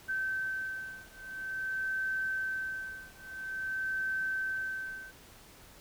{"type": "beating tone pair", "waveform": "sine", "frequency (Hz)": [1544, 1544.49], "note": ["G6", "G6"], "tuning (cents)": [-27, -26], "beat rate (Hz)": 0.49, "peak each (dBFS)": [-36, -36], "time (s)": [0.08, 5.12], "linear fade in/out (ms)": 20, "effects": ["pink hiss -55 dBFS RMS until 5.8 s"]}